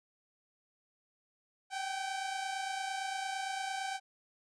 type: tone pair together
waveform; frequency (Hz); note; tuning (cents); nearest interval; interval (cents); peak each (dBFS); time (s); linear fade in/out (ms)
sawtooth; 766.2 / 795; G5 / G5; -40 / +24; minor second; 64; -33 / -37; 1.7-4; 50
effects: resampled to 22050 Hz